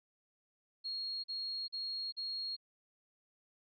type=tone bursts; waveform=sine; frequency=4283 Hz; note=C8; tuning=40 cents sharp; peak=-37 dBFS; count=4; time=0.84-2.566 s; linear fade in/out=20 ms; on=400 ms; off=42 ms; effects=none